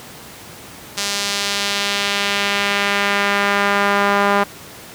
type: tone with band-pass filter sweep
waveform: sawtooth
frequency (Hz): 201.4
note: G3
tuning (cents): +47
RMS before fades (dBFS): -18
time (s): 0.97-4.44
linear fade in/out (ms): 10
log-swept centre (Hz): 5500 to 1100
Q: 1.1
effects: pink hiss -37 dBFS RMS until 4.94 s + high-pass 100 Hz 12 dB/octave